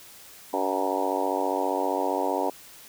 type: harmonic tone with a mistuned harmonic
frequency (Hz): 95.1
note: F#2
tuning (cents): +48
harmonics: 3 / 4 / 5 / 6 / 7 / 8 / 9 / 10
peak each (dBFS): -32 / -32 / -32 / -32 / -32 / -32 / -32 / -32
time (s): 0.53-2.5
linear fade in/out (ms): 5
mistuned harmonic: 9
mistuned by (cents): +41
effects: white hiss -48 dBFS RMS until 2.88 s